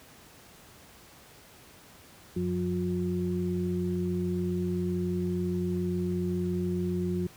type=tone cluster; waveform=sine; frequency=92.5 / 179.6 / 357.5 Hz; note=F#2 / F3 / F4; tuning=0 / +49 / +41 cents; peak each=-34 / -29 / -32 dBFS; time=2.36-7.27 s; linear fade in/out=5 ms; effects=pink hiss -53 dBFS RMS until 7.36 s + high-pass 60 Hz 12 dB/octave